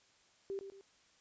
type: tone with echo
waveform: sine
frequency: 392 Hz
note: G4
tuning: in tune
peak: -37 dBFS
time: 0.5-0.59 s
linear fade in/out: 0 ms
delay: 110 ms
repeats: 2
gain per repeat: -8 dB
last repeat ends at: 0.81 s
effects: white hiss -68 dBFS RMS until 1.2 s + resampled to 16000 Hz